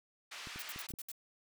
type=band-pass noise; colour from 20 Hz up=pink; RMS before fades=-47 dBFS; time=0.31-0.87 s; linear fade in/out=10 ms; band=1500 to 5200 Hz; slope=12 dB/octave
type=clicks; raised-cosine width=3 ms; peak=-36 dBFS; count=5; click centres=0.472 / 0.56 / 0.761 / 0.906 / 0.938 s
type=noise bursts; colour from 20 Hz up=blue; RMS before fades=-44 dBFS; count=6; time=0.59-1.117 s; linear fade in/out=2 ms; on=32 ms; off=67 ms
effects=none